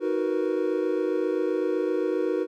triangle chord, B major seventh, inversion first, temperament equal with one note detuned, 315.7 / 370 / 466.2 / 493.9 Hz, D#4 / F#4 / A#4 / B4, +25 / 0 / 0 / 0 cents, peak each -27 / -25 / -27 / -29 dBFS, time 0-2.47 s, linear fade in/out 50 ms, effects none

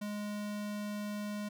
square tone, 207.7 Hz, G#3, in tune, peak -37 dBFS, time 0.01-1.49 s, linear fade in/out 10 ms, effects none

